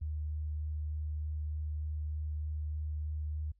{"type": "tone with vibrato", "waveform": "sine", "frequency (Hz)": 76.1, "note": "D#2", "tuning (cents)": -38, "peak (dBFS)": -34, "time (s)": [0.01, 3.52], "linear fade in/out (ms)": 10, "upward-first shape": "sine", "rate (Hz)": 3.3, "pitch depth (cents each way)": 8, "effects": ["noise-tail reverb RT60 0.1 s tail -24 dB re dry", "added 50 Hz sine -66 dBFS peak until 3.59 s"]}